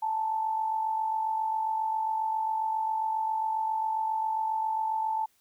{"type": "tone with amplitude modulation", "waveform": "sine", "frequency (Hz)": 880, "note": "A5", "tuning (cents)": 0, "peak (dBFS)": -24, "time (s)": [0.02, 5.26], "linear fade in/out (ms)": 10, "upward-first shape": "sine", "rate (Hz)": 47.4, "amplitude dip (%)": 50, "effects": ["white hiss -68 dBFS RMS until 5.4 s"]}